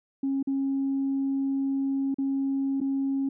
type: tone with dropouts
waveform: sine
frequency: 272.4 Hz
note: C#4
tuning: 30 cents flat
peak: -23 dBFS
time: 0.23-3.29 s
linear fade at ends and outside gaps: 5 ms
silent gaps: 0.428-0.472 / 2.144-2.184 / 2.804-2.812 s
effects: tanh soft clip ceiling -20 dBFS